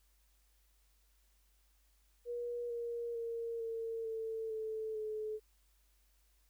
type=tone with pitch steps; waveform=sine; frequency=479.5 / 471 / 462.6 / 454.4 / 446.4 / 438.4 / 430.7 Hz; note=A#4 / A#4 / A#4 / A#4 / A4 / A4 / A4; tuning=+49 / +18 / -13 / -44 / +25 / -6 / -37 cents; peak=-37 dBFS; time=2.25-5.4 s; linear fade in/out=50 ms; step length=450 ms; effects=added 50 Hz sine -69 dBFS peak until 6.49 s + white hiss -75 dBFS RMS until 6.49 s